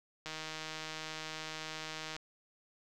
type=click train; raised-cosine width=0.2 ms; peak=-24 dBFS; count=300; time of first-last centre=0.26-2.164 s; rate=157 Hz; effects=none